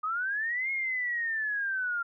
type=linear two-way sweep; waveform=sine; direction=up then down; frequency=1224 to 2167 to 1380 Hz; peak=-28 dBFS; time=0.03-2.03 s; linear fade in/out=10 ms; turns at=0.71 s; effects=none